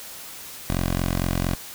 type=tone; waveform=10% pulse; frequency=44.38 Hz; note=F1; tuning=29 cents sharp; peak=-14 dBFS; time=0.7-1.55 s; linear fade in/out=0 ms; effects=white hiss -39 dBFS RMS until 1.74 s